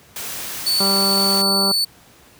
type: noise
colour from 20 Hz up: white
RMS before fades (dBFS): -29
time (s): 0.16-1.42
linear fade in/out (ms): 2
type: tone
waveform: 40% pulse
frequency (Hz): 4477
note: C#8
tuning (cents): +16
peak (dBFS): -15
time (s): 0.66-1.85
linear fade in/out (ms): 10
type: harmonic tone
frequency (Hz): 196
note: G3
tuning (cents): 0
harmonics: 1 / 2 / 3 / 4 / 5 / 6 / 7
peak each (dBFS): -23 / -26 / -28 / -29 / -30 / -31 / -31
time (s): 0.8-1.72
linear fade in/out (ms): 5
effects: pink hiss -49 dBFS RMS until 2.39 s + high-pass 60 Hz 12 dB/octave